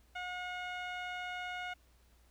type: tone with low-pass filter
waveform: 15% pulse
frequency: 723 Hz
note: F#5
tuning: 40 cents flat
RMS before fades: -41 dBFS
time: 0.15-1.74 s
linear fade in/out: 10 ms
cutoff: 3100 Hz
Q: 0.86
effects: added 60 Hz sine -64 dBFS peak until 2.3 s + pink hiss -70 dBFS RMS until 2.3 s